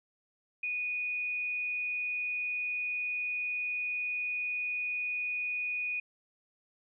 sine tone with frequency modulation, 2470 Hz, D#7, 13 cents flat, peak -31 dBFS, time 0.63-6 s, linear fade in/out 5 ms, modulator 106 Hz, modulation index 0.29, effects none

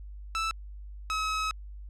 sawtooth tone pair in turn, 1318.5 / 1281 Hz, E6 / E6, 0 / -50 cents, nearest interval unison, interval 50 cents, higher first, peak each -24 dBFS, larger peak neither, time 0.35-0.51 / 1.1-1.51 s, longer second, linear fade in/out 0 ms, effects added 50 Hz sine -40 dBFS peak until 1.89 s + low-pass 7000 Hz 12 dB/octave

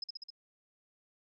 sine tone with echo, 5100 Hz, D#8, 42 cents sharp, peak -35 dBFS, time 0.02-0.04 s, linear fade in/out 5 ms, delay 66 ms, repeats 4, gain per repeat -2 dB, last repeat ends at 0.304 s, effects none

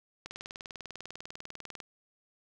click train, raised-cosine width 0.2 ms, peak -24 dBFS, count 32, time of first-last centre 0.26-1.802 s, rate 20.1 Hz, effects none

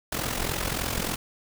pink noise with amplitude modulation, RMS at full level -26 dBFS, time 0.12-1.16 s, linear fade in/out 5 ms, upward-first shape sine, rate 43.4 Hz, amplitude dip 70%, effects none

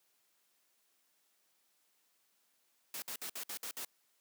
white noise bursts, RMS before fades -42 dBFS, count 7, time 2.94-3.849 s, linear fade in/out 2 ms, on 81 ms, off 57 ms, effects white hiss -75 dBFS RMS until 4.2 s + high-pass 200 Hz 12 dB/octave

